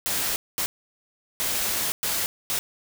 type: noise bursts at uneven times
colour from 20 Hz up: white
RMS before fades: -26 dBFS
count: 5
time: 0.06-0.36 / 0.58-0.66 / 1.4-1.92 / 2.03-2.26 / 2.5-2.59 s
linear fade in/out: 0 ms
effects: none